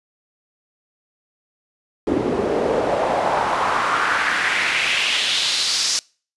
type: noise with band-pass filter sweep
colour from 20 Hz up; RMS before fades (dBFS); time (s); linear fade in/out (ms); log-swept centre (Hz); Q
pink; -20; 2.07-5.99; 0; 320 to 5600; 2.5
effects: noise-tail reverb RT60 0.4 s tail -26 dB re dry + resampled to 24000 Hz